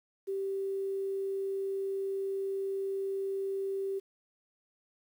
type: tone with quantisation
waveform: sine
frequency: 390 Hz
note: G4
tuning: 9 cents flat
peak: -31 dBFS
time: 0.27-4 s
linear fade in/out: 20 ms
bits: 10
effects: none